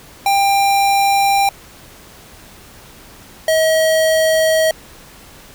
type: tone pair in turn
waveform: square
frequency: 794 / 637.7 Hz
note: G5 / D#5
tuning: +22 / +42 cents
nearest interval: major third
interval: 380 cents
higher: first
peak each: -12 dBFS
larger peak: neither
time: 0.26-1.49 / 3.48-4.71 s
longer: neither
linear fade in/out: 2 ms
effects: pink hiss -41 dBFS RMS until 5.54 s